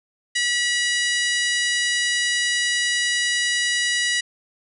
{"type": "harmonic tone", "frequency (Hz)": 970, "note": "B5", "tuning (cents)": -31, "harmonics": [2, 3, 4, 5, 6, 7, 8, 9, 10], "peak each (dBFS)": [-22, -26, -28, -30, -32, -33, -34, -35, -36], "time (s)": [0.35, 4.21], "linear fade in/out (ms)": 10, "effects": []}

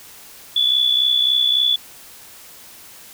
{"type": "tone with amplitude modulation", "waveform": "sine", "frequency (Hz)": 3443, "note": "A7", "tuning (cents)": -38, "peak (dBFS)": -11, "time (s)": [0.56, 1.76], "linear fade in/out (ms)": 5, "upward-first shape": "sine", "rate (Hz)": 63.6, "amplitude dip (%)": 60, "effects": ["white hiss -42 dBFS RMS until 3.13 s"]}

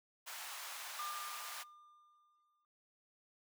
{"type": "high-pass noise", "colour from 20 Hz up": "pink", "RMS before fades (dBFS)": -47, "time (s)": [0.26, 1.64], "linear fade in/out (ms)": 20, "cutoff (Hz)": 820, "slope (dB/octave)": 24}
{"type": "tone with exponential decay", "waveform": "triangle", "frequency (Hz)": 1201, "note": "D6", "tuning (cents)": 38, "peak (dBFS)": -38, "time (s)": [0.99, 2.65], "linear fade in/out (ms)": 1, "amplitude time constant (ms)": 360}
{"effects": ["noise-tail reverb RT60 0.4 s tail -26 dB re dry"]}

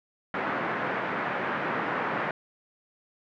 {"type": "band-pass noise", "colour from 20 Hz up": "white", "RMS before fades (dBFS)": -30, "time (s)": [0.34, 2.31], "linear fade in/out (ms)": 2, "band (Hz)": [140, 1800], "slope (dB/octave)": 24, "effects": []}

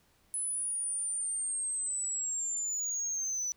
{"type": "linear sweep", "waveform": "sine", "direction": "down", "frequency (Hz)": [10130, 5920], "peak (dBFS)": -29, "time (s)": [0.34, 3.52], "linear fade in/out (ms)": 0, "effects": ["tanh soft clip ceiling -30 dBFS", "pink hiss -68 dBFS RMS until 3.56 s"]}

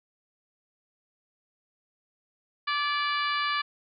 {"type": "harmonic tone with a mistuned harmonic", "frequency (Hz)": 584, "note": "D5", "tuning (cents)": -10, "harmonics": [2, 3, 4, 5, 6, 7, 8], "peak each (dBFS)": [-28, -32, -34, -36, -38, -39, -40], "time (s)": [2.67, 3.62], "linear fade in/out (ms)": 10, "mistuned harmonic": 3, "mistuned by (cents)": -30, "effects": []}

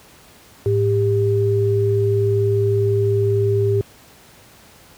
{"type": "tone pair together", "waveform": "sine", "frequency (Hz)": [107.28, 397.6], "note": ["A2", "G4"], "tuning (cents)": [-43, 25], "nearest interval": "octave + major seventh", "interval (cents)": 2268, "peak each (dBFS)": -17, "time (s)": [0.66, 3.81], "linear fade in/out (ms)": 0, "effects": ["pink hiss -47 dBFS RMS until 4.97 s", "high-pass 60 Hz 12 dB/octave"]}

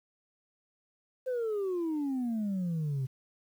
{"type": "exponential sweep", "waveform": "sine", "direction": "down", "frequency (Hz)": [523.3, 127.8], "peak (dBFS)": -27, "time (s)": [1.26, 3.07], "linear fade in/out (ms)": 20, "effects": ["tanh soft clip ceiling -28 dBFS", "10-bit"]}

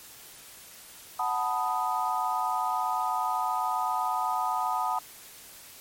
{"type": "chord", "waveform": "sine", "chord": "B dominant seventh", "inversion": "second", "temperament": "equal", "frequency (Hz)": [740, 880, 987.8, 1244.5], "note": ["F#5", "A5", "B5", "D#6"], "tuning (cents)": [0, 0, 0, 0], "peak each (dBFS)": -31, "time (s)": [1.19, 4.99], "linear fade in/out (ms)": 5, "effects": ["white hiss -48 dBFS RMS until 5.8 s", "MP3 64 kbps"]}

